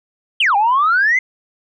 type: exponential two-way sweep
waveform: sine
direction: down then up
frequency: 3278 to 785 to 2111 Hz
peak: -10 dBFS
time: 0.4-1.19 s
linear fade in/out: 5 ms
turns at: 0.56 s
effects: tanh soft clip ceiling -7 dBFS